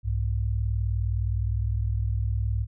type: tone pair together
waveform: sine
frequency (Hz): 63 / 102.5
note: B1 / G#2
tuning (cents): +35 / -22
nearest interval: minor sixth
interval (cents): 843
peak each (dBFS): -26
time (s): 0.03-2.67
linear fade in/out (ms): 50
effects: none